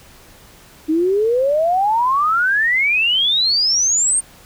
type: exponential sweep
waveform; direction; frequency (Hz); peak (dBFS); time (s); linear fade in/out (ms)
sine; up; 304.5 to 8870; -13; 0.88-4.21; 20
effects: pink hiss -45 dBFS RMS until 4.45 s